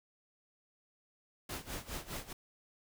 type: noise with tremolo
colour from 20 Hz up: pink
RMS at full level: -40 dBFS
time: 1.49-2.33 s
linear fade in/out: 5 ms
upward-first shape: sine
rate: 4.9 Hz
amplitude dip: 85%
effects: none